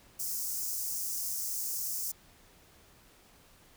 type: high-pass noise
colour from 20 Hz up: white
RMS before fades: -35 dBFS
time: 0.19-2.12 s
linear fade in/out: 10 ms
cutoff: 5200 Hz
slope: 48 dB/octave
effects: pink hiss -60 dBFS RMS until 3.76 s